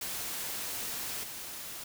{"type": "noise with level steps", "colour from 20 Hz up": "white", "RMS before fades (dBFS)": [-37, -42], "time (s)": [0.01, 1.84], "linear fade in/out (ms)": 5, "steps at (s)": 1.23, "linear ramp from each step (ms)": 10, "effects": []}